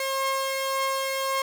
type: tone pair together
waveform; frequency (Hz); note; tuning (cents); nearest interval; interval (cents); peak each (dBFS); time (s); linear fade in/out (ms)
sawtooth; 537.4 / 1073; C5 / C6; +46 / +43; octave; 1197; -24; 0-1.42; 2
effects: none